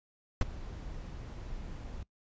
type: noise with ADSR envelope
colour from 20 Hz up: brown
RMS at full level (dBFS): -21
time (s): 0.41-2.03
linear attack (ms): 3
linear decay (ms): 20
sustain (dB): -21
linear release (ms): 3
effects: noise-tail reverb RT60 0.1 s tail -20 dB re dry + resampled to 16000 Hz